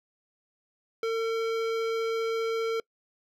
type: tone with hard clipping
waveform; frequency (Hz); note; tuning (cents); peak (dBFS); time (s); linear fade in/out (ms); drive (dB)
sine; 452.5; A4; +48; -28; 1.03-2.8; 2; 16
effects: noise-tail reverb RT60 0.1 s tail -26 dB re dry